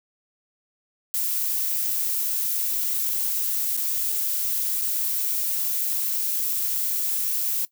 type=noise with dropouts; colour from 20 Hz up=violet; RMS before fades=-25 dBFS; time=1.14-7.65 s; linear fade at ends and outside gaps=0 ms; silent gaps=3.767-3.775 / 4.12-4.124 / 4.814-4.819 s; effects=noise-tail reverb RT60 0.1 s tail -19 dB re dry